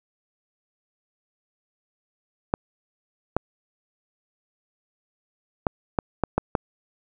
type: clicks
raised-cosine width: 1 ms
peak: -6 dBFS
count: 7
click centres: 2.539 / 3.366 / 5.668 / 5.988 / 6.237 / 6.38 / 6.552 s
effects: none